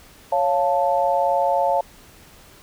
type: chord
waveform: sine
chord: Db augmented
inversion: none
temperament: equal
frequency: 554.4 / 698.5 / 880 Hz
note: Db5 / F5 / A5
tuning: 0 / 0 / 0 cents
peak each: -21 dBFS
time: 0.32-1.81 s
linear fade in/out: 5 ms
effects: pink hiss -48 dBFS RMS until 2.62 s